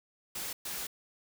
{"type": "noise bursts at uneven times", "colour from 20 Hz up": "white", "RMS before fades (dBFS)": -38, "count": 2, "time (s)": [[0.35, 0.53], [0.65, 0.87]], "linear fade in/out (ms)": 5, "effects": []}